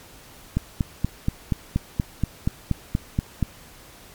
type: click train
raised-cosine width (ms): 5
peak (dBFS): -8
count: 13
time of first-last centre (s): 0.57-3.427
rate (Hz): 4.2
effects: pink hiss -47 dBFS RMS until 4.14 s + MP3 96 kbps